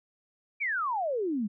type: exponential sweep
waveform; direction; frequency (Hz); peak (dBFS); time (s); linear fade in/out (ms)
sine; down; 2400 to 194.5; -27; 0.6-1.48; 20
effects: none